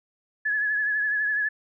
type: tone with vibrato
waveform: sine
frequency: 1700 Hz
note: G#6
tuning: 40 cents sharp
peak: -22 dBFS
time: 0.45-1.49 s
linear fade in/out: 10 ms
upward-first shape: triangle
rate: 12 Hz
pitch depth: 49 cents each way
effects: none